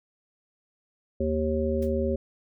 harmonic tone, 77.78 Hz, D#2, in tune, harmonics 1 / 3 / 5 / 7, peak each -29 / -29 / -29 / -29 dBFS, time 1.2-2.16 s, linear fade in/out 5 ms
white noise with exponential decay, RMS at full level -44 dBFS, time 1.82-1.94 s, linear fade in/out 5 ms, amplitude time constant 24 ms
effects none

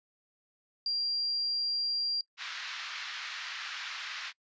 sine tone, 4759 Hz, D8, 22 cents sharp, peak -29 dBFS, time 0.86-2.21 s, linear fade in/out 2 ms
pink band-pass noise, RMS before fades -40 dBFS, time 2.37-4.33 s, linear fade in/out 50 ms, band 1300 to 4900 Hz, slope 24 dB/octave
effects noise-tail reverb RT60 0.1 s tail -25 dB re dry + resampled to 16000 Hz

